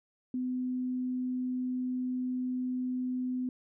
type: tone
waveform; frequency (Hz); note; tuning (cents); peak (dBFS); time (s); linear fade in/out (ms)
sine; 252.9; B3; +41; -30; 0.34-3.49; 2
effects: none